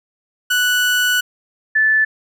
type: tone pair in turn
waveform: 30% pulse / sine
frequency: 1480 / 1748 Hz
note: F#6 / A6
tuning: 0 / -12 cents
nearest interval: minor third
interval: 288 cents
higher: second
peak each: -11 dBFS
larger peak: neither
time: 0.5-1.21 / 1.75-2.05 s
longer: first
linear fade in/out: 10 ms
effects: none